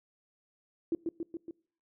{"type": "tone with echo", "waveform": "sine", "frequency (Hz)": 333.7, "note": "E4", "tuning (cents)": 21, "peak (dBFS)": -26, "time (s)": [0.92, 0.95], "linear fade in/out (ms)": 2, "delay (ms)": 140, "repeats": 4, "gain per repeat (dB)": -3, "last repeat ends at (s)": 1.51, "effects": ["noise-tail reverb RT60 0.5 s tail -23 dB re dry"]}